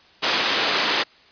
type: band-pass noise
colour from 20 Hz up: white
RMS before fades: -21 dBFS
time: 0.22-1.04 s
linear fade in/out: 20 ms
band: 270 to 4600 Hz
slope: 12 dB/octave
effects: white hiss -52 dBFS RMS until 1.31 s + resampled to 11025 Hz